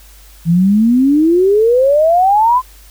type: exponential sweep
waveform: sine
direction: up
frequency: 161.1 to 1042 Hz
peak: -7 dBFS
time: 0.45-2.62 s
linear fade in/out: 50 ms
effects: added 50 Hz sine -39 dBFS peak until 2.9 s + white hiss -44 dBFS RMS until 2.9 s